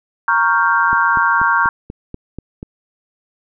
sine chord, G half-diminished seventh, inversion first, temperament equal, 932.3 / 1108.7 / 1396.9 / 1568 Hz, Bb5 / Db6 / F6 / G6, 0 / 0 / 0 / 0 cents, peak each -17 dBFS, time 0.28-1.69 s, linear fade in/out 2 ms
click train, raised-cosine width 3 ms, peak -15 dBFS, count 8, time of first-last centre 0.93-2.629 s, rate 4.12 Hz
effects none

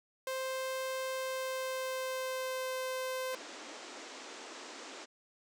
sawtooth tone with pitch glide, 523.3 to 517 Hz, C5 to C5, 0 to -21 cents, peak -31 dBFS, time 0.27-3.35 s, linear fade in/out 2 ms, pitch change -21 cents, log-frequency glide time 1.12-2.76 s
pink band-pass noise, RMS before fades -48 dBFS, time 3.32-5.06 s, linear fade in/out 20 ms, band 260 to 7800 Hz, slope 48 dB/octave
effects none

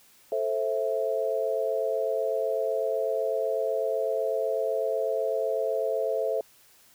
sine chord, A minor, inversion none, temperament just, 440 / 528 / 660 Hz, A4 / C5 / E5, 0 / +16 / +2 cents, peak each -29 dBFS, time 0.32-6.41 s, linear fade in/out 2 ms, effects white hiss -58 dBFS RMS until 6.94 s

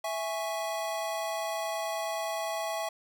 square chord, C# minor, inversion first, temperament equal, 659.3 / 830.6 / 1108.7 Hz, E5 / G#5 / C#6, 0 / 0 / 0 cents, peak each -34 / -37 / -40 dBFS, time 0.04-2.89 s, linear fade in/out 5 ms, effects none

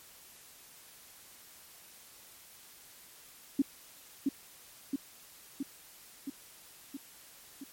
sine tone with echo, 275.9 Hz, C#4, 8 cents flat, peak -22 dBFS, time 3.59-3.62 s, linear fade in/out 5 ms, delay 670 ms, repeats 6, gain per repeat -3 dB, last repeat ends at 7.64 s, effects white hiss -55 dBFS RMS until 7.72 s + MP3 64 kbps

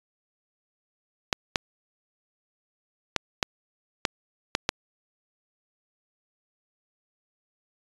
clicks, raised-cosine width 0.2 ms, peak -4 dBFS, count 7, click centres 1.328 / 1.558 / 3.163 / 3.428 / 4.052 / 4.551 / 4.691 s, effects resampled to 22050 Hz

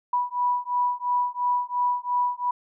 sine beating tone pair, 980 / 982.9 Hz, B5 / B5, -14 / -9 cents, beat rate 2.9 Hz, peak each -25 dBFS, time 0.13-2.51 s, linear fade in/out 5 ms, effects none

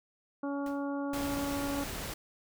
harmonic tone, 281.6 Hz, C#4, 27 cents sharp, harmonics 1 / 2 / 3 / 4 / 5, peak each -33 / -39 / -43 / -45 / -47 dBFS, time 0.43-1.84 s, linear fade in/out 5 ms
pink noise with exponential decay, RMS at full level -48 dBFS, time 0.66-0.89 s, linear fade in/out 2 ms, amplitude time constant 50 ms
pink noise, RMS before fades -39 dBFS, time 1.13-2.14 s, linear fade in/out 5 ms
effects none

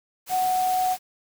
sine tone in noise, 740 Hz, F#5, in tune, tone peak -20 dBFS, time 0.29-0.97 s, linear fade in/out 50 ms, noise white, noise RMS -35 dBFS, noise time 0.26-0.99 s, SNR +12 dB, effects none

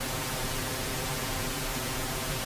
pink noise with comb filter, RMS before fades -32 dBFS, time 0-2.45 s, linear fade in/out 10 ms, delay 7.7 ms, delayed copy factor +1, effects resampled to 32000 Hz

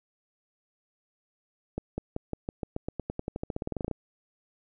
accelerating click train, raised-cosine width 2 ms, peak -18 dBFS, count 24, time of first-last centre 1.78-3.913 s, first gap 200 ms, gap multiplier 0.92, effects none

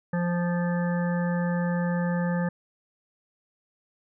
harmonic tone, 174.61 Hz, F3, in tune, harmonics 1 / 3 / 5 / 7 / 9 / 10, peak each -24 / -32 / -37 / -41 / -42 / -38 dBFS, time 0.13-2.49 s, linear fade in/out 5 ms, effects none

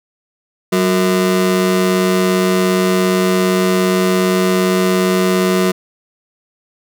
35% pulse ring-modulated tone, 277.2 Hz, C#4, in tune, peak -7 dBFS, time 0.72-5.72 s, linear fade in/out 10 ms, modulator 89.9 Hz, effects none

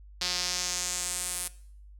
sawtooth tone with band-pass filter sweep, 179.4 Hz, F3, 47 cents sharp, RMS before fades -32 dBFS, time 0.21-1.48 s, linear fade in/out 5 ms, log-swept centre 4700 to 10000 Hz, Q 2.6, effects noise-tail reverb RT60 0.6 s tail -19 dB re dry + added 50 Hz sine -47 dBFS peak until 1.99 s

